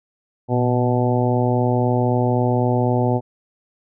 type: harmonic tone with a mistuned harmonic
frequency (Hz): 123.8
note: B2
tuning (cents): +5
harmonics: 1 / 2 / 3 / 4 / 5 / 6 / 7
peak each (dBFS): -19 / -22 / -24 / -25 / -26 / -27 / -27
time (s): 0.48-3.21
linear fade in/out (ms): 50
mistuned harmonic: 1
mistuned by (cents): -59
effects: none